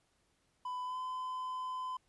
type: tone with pitch glide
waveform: triangle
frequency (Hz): 1000 to 1018.7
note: B5 to C6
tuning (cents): +21 to -47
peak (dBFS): -35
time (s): 0.65-1.97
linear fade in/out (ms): 5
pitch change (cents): +32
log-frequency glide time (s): 0.84-0.97
effects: pink hiss -75 dBFS RMS until 2.08 s + resampled to 24000 Hz